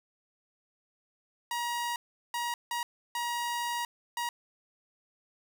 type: tone bursts at uneven times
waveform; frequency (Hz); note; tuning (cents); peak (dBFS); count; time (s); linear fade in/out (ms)
sawtooth; 952; A#5; +36; -27; 5; 1.51-1.96 / 2.34-2.54 / 2.71-2.83 / 3.15-3.85 / 4.17-4.29; 2
effects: none